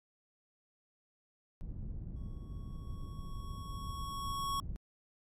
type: low-pass noise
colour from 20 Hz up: pink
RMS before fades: -42 dBFS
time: 1.61-4.76 s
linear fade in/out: 0 ms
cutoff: 150 Hz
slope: 12 dB/octave
type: tone with exponential growth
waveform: square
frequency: 1108.7 Hz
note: C#6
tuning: in tune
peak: -33 dBFS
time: 2.16-4.6 s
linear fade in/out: 2 ms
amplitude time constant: 530 ms
effects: MP3 64 kbps